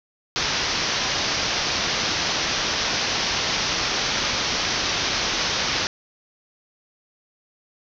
white low-pass noise, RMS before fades -24 dBFS, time 0.36-5.87 s, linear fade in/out 0 ms, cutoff 6100 Hz, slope 96 dB/octave, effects none

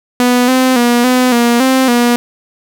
sawtooth tone with pitch steps, 246.7 / 258 / 240 / 252.6 / 237.3 / 261.9 / 240.3 Hz, B3 / C4 / B3 / B3 / A#3 / C4 / B3, -2 / -24 / -49 / +39 / +31 / +2 / -47 cents, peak -4 dBFS, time 0.2-2.16 s, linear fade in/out 0 ms, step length 280 ms, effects none

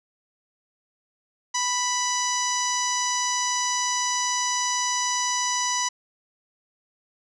sawtooth tone with low-pass filter, 987.8 Hz, B5, in tune, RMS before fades -25 dBFS, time 1.54-5.89 s, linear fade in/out 10 ms, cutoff 6200 Hz, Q 7.3, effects none

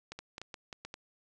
clicks, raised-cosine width 0.2 ms, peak -25 dBFS, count 8, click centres 0.12 / 0.19 / 0.381 / 0.416 / 0.542 / 0.728 / 0.85 / 0.941 s, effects resampled to 22050 Hz

